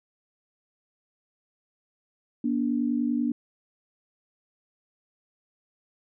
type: tone pair together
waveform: sine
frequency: 239.9 / 290.1 Hz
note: A#3 / D4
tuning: +50 / -21 cents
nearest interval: minor third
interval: 329 cents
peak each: -25 / -27 dBFS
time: 2.44-3.32 s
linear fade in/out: 5 ms
effects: none